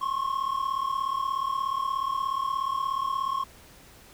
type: tone pair together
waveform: triangle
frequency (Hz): 1060.2 / 1097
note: C6 / C#6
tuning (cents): +23 / -18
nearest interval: minor second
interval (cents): 59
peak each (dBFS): -27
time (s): 0.01-3.44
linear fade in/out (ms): 10
effects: pink hiss -52 dBFS RMS until 4.13 s